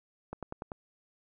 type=click train; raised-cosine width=1 ms; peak=-24 dBFS; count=5; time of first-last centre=0.33-0.718 s; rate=10.3 Hz; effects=none